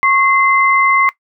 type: tone pair together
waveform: sine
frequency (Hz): 1095 / 2067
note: C#6 / C7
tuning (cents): -22 / -22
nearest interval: major seventh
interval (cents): 1100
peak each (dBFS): -12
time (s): 0.03-1.09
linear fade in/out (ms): 0
effects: noise-tail reverb RT60 0.1 s tail -18 dB re dry